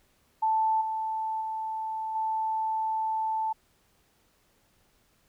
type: tone with level steps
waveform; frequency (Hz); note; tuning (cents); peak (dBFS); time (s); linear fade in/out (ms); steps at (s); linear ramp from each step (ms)
sine; 880; A5; 0; -22 / -28 / -30 / -26; 0.42-3.53; 10; 0.81 / 1.41 / 2.15; 5
effects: pink hiss -67 dBFS RMS until 5.28 s